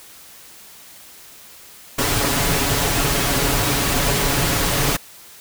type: noise with comb filter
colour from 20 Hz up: pink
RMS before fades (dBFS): -19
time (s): 1.98-4.97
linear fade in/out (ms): 10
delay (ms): 7.1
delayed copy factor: +0.55
effects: white hiss -43 dBFS RMS until 5.4 s